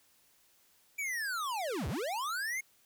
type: linear two-way sweep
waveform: square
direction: down then up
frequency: 2349 to 58 to 2192 Hz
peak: -34 dBFS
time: 0.98-2.61 s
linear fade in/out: 10 ms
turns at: 1.88 s
effects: white hiss -67 dBFS RMS until 2.85 s